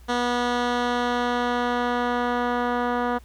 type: tone with low-pass filter sweep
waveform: 10% pulse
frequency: 243.2 Hz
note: B3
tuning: 26 cents flat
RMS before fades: -24 dBFS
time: 0.08-3.19 s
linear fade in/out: 20 ms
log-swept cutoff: 5000 to 1600 Hz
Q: 0.77
effects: added 60 Hz sine -45 dBFS peak until 3.24 s + pink hiss -57 dBFS RMS until 3.24 s